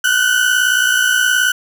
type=tone pair together; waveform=35% pulse; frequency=1465.2 / 1524 Hz; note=F#6 / G6; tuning=-17 / -49 cents; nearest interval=minor second; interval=68 cents; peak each=-13 dBFS; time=0.04-1.52 s; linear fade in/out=5 ms; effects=none